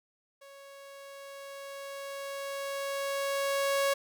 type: tone with level ramp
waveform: sawtooth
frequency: 554.4 Hz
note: C#5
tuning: in tune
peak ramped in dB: -46 to -21 dBFS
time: 0.41-3.94 s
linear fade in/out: 10 ms
effects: none